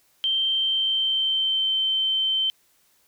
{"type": "tone with pitch glide", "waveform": "sine", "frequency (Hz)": [3136, 3100], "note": ["G7", "G7"], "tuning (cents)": [0, -20], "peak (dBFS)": -20, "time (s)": [0.24, 2.5], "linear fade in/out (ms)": 0, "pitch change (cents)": -20, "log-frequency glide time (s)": [0.46, 1.73], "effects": ["white hiss -63 dBFS RMS until 3.07 s"]}